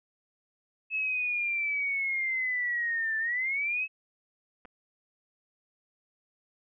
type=linear two-way sweep; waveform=sine; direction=down then up; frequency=2600 to 1760 to 2600 Hz; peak=-27 dBFS; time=0.9-3.88 s; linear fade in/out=50 ms; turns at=3.18 s
type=clicks; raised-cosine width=0.5 ms; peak=-34 dBFS; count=2; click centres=4.651 / 4.655 s
effects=none